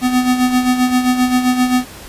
square tone with tremolo, 251.2 Hz, B3, 30 cents sharp, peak -10 dBFS, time 0.01-1.85 s, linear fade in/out 50 ms, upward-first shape sine, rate 7.6 Hz, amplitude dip 60%, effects pink hiss -35 dBFS RMS until 2.08 s + resampled to 32000 Hz

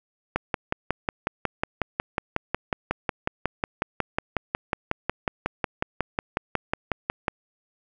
click train, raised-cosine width 0.5 ms, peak -8 dBFS, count 39, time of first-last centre 0.36-7.282 s, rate 5.49 Hz, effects none

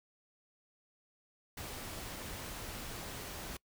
pink noise, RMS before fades -44 dBFS, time 1.57-3.57 s, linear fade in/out 5 ms, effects noise-tail reverb RT60 0.1 s tail -24 dB re dry

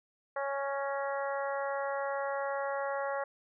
harmonic tone with a mistuned harmonic, 277.5 Hz, C#4, 2 cents sharp, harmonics 2 / 3 / 4 / 5 / 6 / 7, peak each -34 / -38 / -40 / -42 / -44 / -45 dBFS, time 0.36-3.24 s, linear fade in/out 5 ms, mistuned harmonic 7, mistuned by -19 cents, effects none

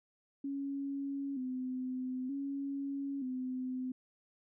sine tone with vibrato, 266.5 Hz, C4, 32 cents sharp, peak -35 dBFS, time 0.44-3.92 s, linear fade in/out 5 ms, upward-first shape square, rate 0.54 Hz, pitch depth 71 cents each way, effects none

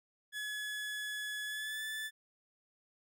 30% pulse tone with pitch glide, 1700 to 1747.8 Hz, G#6 to A6, +40 to -12 cents, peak -35 dBFS, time 0.32-2.11 s, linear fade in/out 50 ms, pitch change +48 cents, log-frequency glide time 1.45-1.83 s, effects none

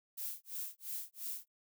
violet noise with tremolo, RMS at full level -40 dBFS, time 0.17-1.48 s, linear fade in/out 10 ms, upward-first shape sine, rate 2.9 Hz, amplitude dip 100%, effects none

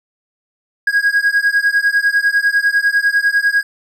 triangle beating tone pair, 1638 / 1648 Hz, G#6 / G#6, -24 / -14 cents, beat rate 10 Hz, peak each -13 dBFS, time 0.87-3.63 s, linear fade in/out 5 ms, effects none

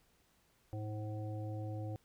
harmonic tone with a mistuned harmonic, 107.2 Hz, A2, 45 cents flat, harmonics 1 / 3 / 5 / 7, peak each -39 / -47 / -49 / -52 dBFS, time 0.73-1.96 s, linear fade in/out 0 ms, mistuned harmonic 5, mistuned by -21 cents, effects pink hiss -72 dBFS RMS until 2.04 s

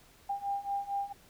sine beating tone pair, 797 / 801.4 Hz, G5 / G5, +28 / +38 cents, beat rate 4.4 Hz, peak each -36 / -34 dBFS, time 0.29-1.13 s, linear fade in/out 10 ms, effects pink hiss -60 dBFS RMS until 1.29 s

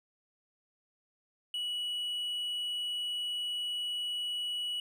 triangle tone, 2935 Hz, F#7, 15 cents flat, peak -31 dBFS, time 1.54-4.8 s, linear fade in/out 2 ms, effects none

